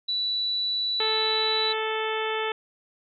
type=tone; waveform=sine; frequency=3951 Hz; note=B7; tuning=in tune; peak=-24 dBFS; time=0.08-1.73 s; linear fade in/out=10 ms
type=harmonic tone; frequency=438.5 Hz; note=A4; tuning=6 cents flat; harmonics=1 / 2 / 3 / 4 / 5 / 6 / 7 / 8; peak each=-29 / -32 / -34 / -35 / -36 / -37 / -37 / -38 dBFS; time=1-2.52 s; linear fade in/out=2 ms
effects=none